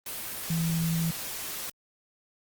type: tone in noise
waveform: sine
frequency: 164.81 Hz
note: E3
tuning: in tune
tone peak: -25 dBFS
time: 0.5-1.11 s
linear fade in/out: 5 ms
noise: white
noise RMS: -36 dBFS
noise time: 0.06-1.7 s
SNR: +8 dB
effects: Opus 32 kbps